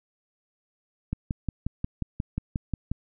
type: click train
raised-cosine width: 5 ms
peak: -15 dBFS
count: 11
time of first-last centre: 1.13-2.916 s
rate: 5.6 Hz
effects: none